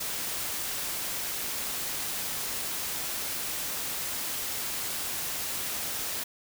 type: noise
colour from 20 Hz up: white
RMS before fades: -33 dBFS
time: 0-6.24 s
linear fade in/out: 10 ms
effects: none